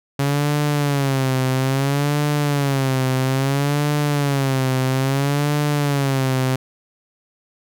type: tone with vibrato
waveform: sawtooth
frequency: 138.59 Hz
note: C#3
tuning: in tune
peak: -13 dBFS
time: 0.19-6.56 s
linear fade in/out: 5 ms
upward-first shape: sine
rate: 0.6 Hz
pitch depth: 110 cents each way
effects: none